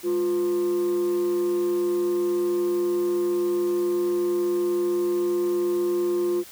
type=tone with frequency modulation; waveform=sine; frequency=352.6 Hz; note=F4; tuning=17 cents sharp; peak=-18 dBFS; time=0.03-6.44 s; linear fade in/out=50 ms; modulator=150 Hz; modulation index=0.25; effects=tanh soft clip ceiling -20 dBFS + white hiss -45 dBFS RMS until 6.51 s